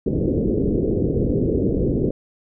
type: low-pass noise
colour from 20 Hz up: white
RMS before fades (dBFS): -20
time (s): 0.06-2.11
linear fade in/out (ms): 5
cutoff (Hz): 470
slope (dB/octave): 48
effects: none